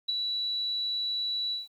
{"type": "tone with ADSR envelope", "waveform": "sine", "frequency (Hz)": 3936, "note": "B7", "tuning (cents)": -7, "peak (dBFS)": -23, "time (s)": [0.08, 1.68], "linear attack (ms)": 14, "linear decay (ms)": 10, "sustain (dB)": -5, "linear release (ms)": 160, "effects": ["10-bit"]}